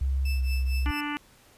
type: tone with pitch glide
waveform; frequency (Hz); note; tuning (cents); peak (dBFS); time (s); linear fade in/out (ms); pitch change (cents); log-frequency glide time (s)
sine; 67.1 to 64.7; C2 to C2; +44 to -19; -23; 0.01-0.91; 5; -63; 0.3-0.43
type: tone with tremolo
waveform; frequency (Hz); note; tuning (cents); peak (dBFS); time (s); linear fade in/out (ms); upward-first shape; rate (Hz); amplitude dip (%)
30% pulse; 2637; E7; 0; -31; 0.25-1.01; 5; triangle; 4.4; 95
type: harmonic tone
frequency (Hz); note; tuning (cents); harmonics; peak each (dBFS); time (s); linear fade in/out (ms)
293.7; D4; 0; 1 / 3 / 4 / 5 / 6 / 7 / 8 / 9 / 10; -32 / -37 / -38 / -39 / -40 / -40 / -41 / -42 / -42; 0.86-1.17; 0
effects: pink hiss -57 dBFS RMS until 1.57 s + resampled to 32000 Hz